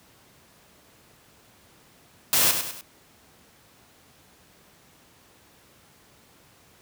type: noise with echo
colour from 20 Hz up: white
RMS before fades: -20 dBFS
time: 2.33-2.51 s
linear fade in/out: 0 ms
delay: 100 ms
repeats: 3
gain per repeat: -7 dB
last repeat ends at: 2.81 s
effects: pink hiss -56 dBFS RMS until 6.81 s + high-pass 80 Hz 12 dB/octave